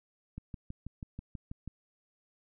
click train, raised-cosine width 5 ms, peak -28 dBFS, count 9, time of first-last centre 0.38-1.677 s, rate 6.17 Hz, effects none

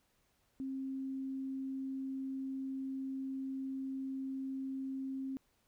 sine tone, 266.9 Hz, C4, 35 cents sharp, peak -37 dBFS, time 0.6-5.37 s, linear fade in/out 0 ms, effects pink hiss -75 dBFS RMS until 5.67 s

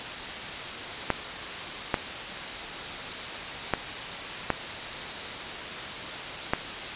clicks, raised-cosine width 0.5 ms, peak -7 dBFS, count 5, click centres 1.103 / 1.942 / 3.737 / 4.503 / 6.535 s, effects white hiss -34 dBFS RMS until 6.95 s + resampled to 8000 Hz

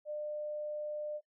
sine tone, 600 Hz, D5, 37 cents sharp, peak -36 dBFS, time 0.05-1.21 s, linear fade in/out 50 ms, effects noise-tail reverb RT60 0.1 s tail -19 dB re dry

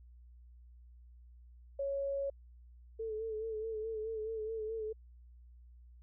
sine tone, 554.4 Hz, C#5, in tune, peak -33 dBFS, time 1.79-2.3 s, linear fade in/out 5 ms
sine tone with vibrato, 440 Hz, A4, in tune, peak -36 dBFS, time 2.99-4.93 s, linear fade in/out 10 ms, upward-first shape sine, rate 4.7 Hz, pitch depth 44 cents each way
effects added 60 Hz sine -54 dBFS peak until 6.02 s

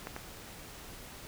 clicks, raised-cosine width 0.5 ms, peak -23 dBFS, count 2, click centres 0.071 / 0.164 s, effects pink hiss -48 dBFS RMS until 1.27 s

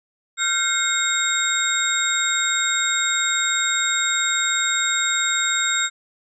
sine tone cluster, 1386 / 1545 / 2143 / 3727 / 7510 Hz, F6 / G6 / C7 / A#7 / A#8, -14 / -26 / +41 / -1 / +12 cents, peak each -25 / -27 / -27 / -24 / -23 dBFS, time 0.37-5.9 s, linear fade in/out 50 ms, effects none

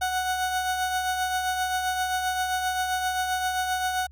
30% pulse tone with tremolo, 740 Hz, F#5, in tune, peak -20 dBFS, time 0.01-4.07 s, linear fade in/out 10 ms, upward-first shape triangle, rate 7.6 Hz, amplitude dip 45%, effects added 70 Hz sine -46 dBFS peak until 4.11 s

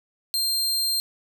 sawtooth tone, 4180 Hz, C8, 2 cents flat, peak -19 dBFS, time 0.34-1 s, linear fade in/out 0 ms, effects none

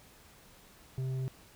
triangle tone with tanh clipping, 130.81 Hz, C3, in tune, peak -33 dBFS, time 0.98-1.28 s, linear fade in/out 0 ms, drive 11 dB, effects pink hiss -58 dBFS RMS until 1.55 s

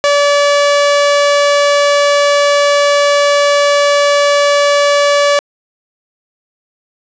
sawtooth tone, 575 Hz, D5, 37 cents flat, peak -4 dBFS, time 0.04-5.39 s, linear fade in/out 0 ms, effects resampled to 16000 Hz + 7-bit

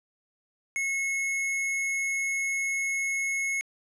square tone, 2181 Hz, C#7, 29 cents flat, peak -27 dBFS, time 0.76-3.61 s, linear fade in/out 0 ms, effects low-pass 11000 Hz 12 dB/octave

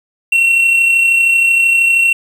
triangle tone with amplitude modulation, 2723 Hz, F7, 44 cents flat, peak -5 dBFS, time 0.32-2.13 s, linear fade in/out 5 ms, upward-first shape sine, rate 32.9 Hz, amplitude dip 35%, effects 7-bit

